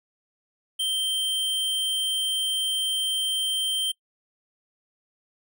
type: tone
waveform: square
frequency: 3136 Hz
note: G7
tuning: in tune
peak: -24 dBFS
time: 0.79-3.92 s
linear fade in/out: 10 ms
effects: noise-tail reverb RT60 0.1 s tail -23 dB re dry